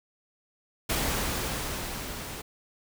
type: noise with level ramp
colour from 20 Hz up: pink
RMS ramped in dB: -27 to -39 dBFS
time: 0.89-2.42 s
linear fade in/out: 10 ms
effects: none